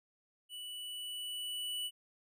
square tone with level ramp, 2960 Hz, F#7, in tune, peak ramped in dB -44 to -36 dBFS, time 0.49-1.91 s, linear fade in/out 50 ms, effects none

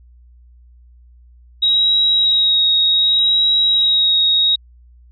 sine tone with vibrato, 3809 Hz, A#7, 37 cents sharp, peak -11 dBFS, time 1.62-4.56 s, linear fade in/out 10 ms, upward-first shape sine, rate 0.66 Hz, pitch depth 19 cents each way, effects added 60 Hz sine -43 dBFS peak until 5.11 s

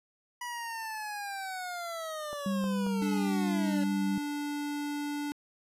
25% pulse linear sweep, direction down, 979 to 281.5 Hz, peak -32 dBFS, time 0.41-3.84 s, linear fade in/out 5 ms
clicks, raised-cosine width 1 ms, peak -29 dBFS, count 3, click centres 2.33 / 2.641 / 2.866 s
sine tone with vibrato, 196 Hz, G3, in tune, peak -28 dBFS, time 2.46-4.18 s, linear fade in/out 2 ms, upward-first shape triangle, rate 3.6 Hz, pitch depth 13 cents each way
square tone, 291.5 Hz, D4, 13 cents flat, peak -33 dBFS, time 3.02-5.32 s, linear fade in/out 0 ms
effects resampled to 32000 Hz

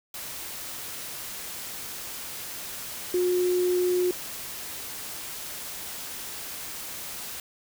sine tone in noise, 360 Hz, F#4, 47 cents flat, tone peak -21 dBFS, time 3.14-4.11 s, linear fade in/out 2 ms, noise white, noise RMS -37 dBFS, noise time 0.14-7.4 s, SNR +13 dB, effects none

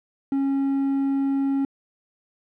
triangle tone with quantisation, 274.1 Hz, C#4, 19 cents flat, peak -18 dBFS, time 0.32-1.65 s, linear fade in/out 2 ms, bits 7, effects low-pass 2000 Hz 12 dB/octave

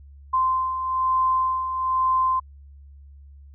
sine beating tone pair, 1038 / 1039.1 Hz, C6 / C6, -14 / -12 cents, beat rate 1.1 Hz, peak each -28 / -20 dBFS, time 0.33-2.4 s, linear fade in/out 10 ms, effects added 70 Hz sine -43 dBFS peak until 3.54 s

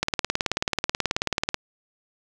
click train, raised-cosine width 0.2 ms, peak -5 dBFS, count 29, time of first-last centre 0.03-1.544 s, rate 18.5 Hz, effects none

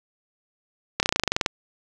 slowing click train, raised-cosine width 0.2 ms, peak -3 dBFS, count 13, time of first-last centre 1-1.462 s, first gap 29 ms, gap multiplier 1.05, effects none

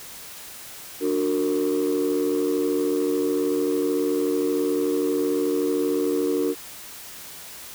sine chord, D augmented, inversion none, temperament just, 293.7 / 367.1 / 458.9 Hz, D4 / F#4 / A#4, 0 / -14 / -27 cents, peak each -23 dBFS, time 1-6.55 s, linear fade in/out 50 ms, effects tanh soft clip ceiling -16 dBFS + white hiss -40 dBFS RMS until 7.74 s

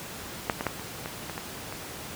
clicks, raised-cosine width 0.5 ms, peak -8 / -14 / -10 / -24 / -18 / -19 / -19 / -21 dBFS, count 8, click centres 0.498 / 0.609 / 0.667 / 0.796 / 1.059 / 1.297 / 1.379 / 1.725 s, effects pink hiss -39 dBFS RMS until 2.15 s + high-pass 80 Hz 12 dB/octave

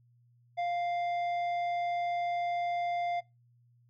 sine tone with tanh clipping, 698.5 Hz, F5, in tune, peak -31 dBFS, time 0.57-3.21 s, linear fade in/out 20 ms, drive 9 dB, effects noise-tail reverb RT60 0.2 s tail -20 dB re dry + added 120 Hz sine -62 dBFS peak until 3.89 s

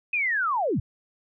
sine linear sweep, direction down, 2546 to 76.5 Hz, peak -22 dBFS, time 0.13-0.8 s, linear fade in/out 5 ms, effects none

